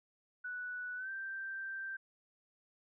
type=tone with pitch glide; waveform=sine; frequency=1480 to 1568 Hz; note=F#6 to G6; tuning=0 to 0 cents; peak=-39 dBFS; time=0.44-1.97 s; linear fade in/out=10 ms; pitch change=+100 cents; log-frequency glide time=0.96-1.1 s; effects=none